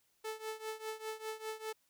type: tone with tremolo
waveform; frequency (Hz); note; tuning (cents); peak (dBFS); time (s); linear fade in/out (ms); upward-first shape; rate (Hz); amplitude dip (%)
sawtooth; 437.6; A4; -9; -33; 0.24-1.73; 10; triangle; 5; 90
effects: white hiss -75 dBFS RMS until 1.89 s